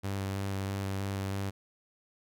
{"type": "tone with vibrato", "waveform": "sawtooth", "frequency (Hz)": 97.8, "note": "G2", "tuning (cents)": -4, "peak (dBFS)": -28, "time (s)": [0.03, 1.51], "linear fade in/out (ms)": 20, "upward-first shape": "square", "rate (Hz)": 3.1, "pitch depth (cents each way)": 11, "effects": []}